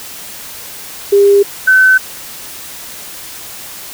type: tone pair in turn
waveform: sine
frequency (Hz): 401.6 / 1522.8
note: G4 / F#6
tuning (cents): +42 / +49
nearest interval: octave + major seventh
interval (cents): 2307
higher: second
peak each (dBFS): -4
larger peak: neither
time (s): 1.12-1.43 / 1.67-1.98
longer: neither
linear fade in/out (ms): 10
effects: white hiss -29 dBFS RMS until 3.93 s